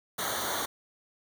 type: noise with comb filter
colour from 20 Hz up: pink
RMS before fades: -32 dBFS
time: 0.18-0.66 s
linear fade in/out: 10 ms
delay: 0.39 ms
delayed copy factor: -1
effects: none